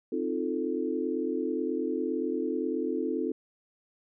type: chord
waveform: sine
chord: F dominant seventh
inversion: second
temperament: equal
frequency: 261.6 / 311.1 / 349.2 / 440 Hz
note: C4 / Eb4 / F4 / A4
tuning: 0 / 0 / 0 / 0 cents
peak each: -33 dBFS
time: 0.12-3.32 s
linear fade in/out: 5 ms
effects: none